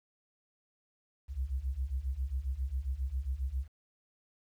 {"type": "beating tone pair", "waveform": "sine", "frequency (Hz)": [61.74, 69.14], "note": ["B1", "C#2"], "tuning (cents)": [0, -4], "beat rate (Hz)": 7.4, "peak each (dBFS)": [-36, -34], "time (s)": [1.28, 3.68], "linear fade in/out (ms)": 50, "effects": ["11-bit"]}